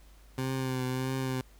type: tone with vibrato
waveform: 20% pulse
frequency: 130 Hz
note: C3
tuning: 11 cents flat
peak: -25 dBFS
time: 0.38-1.41 s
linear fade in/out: 2 ms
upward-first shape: triangle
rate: 1.6 Hz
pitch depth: 36 cents each way
effects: added 50 Hz sine -53 dBFS peak until 1.59 s + pink hiss -62 dBFS RMS until 1.59 s